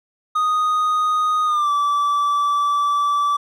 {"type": "tone with pitch glide", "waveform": "triangle", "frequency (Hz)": [1242, 1158.8], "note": ["D#6", "D6"], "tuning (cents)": [-3, -24], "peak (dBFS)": -14, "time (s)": [0.35, 3.37], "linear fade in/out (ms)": 10, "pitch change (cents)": -121, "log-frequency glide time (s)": [1.45, 1.71], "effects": []}